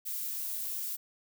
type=noise; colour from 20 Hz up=violet; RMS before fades=-36 dBFS; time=0.05-0.97 s; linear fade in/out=20 ms; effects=none